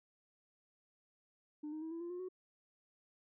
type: tone with pitch steps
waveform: sine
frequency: 300 / 310.6 / 321.5 / 332.9 / 344.6 / 356.8 / 369.3 Hz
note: D4 / D#4 / E4 / E4 / F4 / F4 / F#4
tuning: +37 / -3 / -43 / +17 / -23 / +37 / -3 cents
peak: -39 dBFS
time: 1.63-2.288 s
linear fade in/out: 10 ms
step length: 94 ms
effects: tanh soft clip ceiling -39 dBFS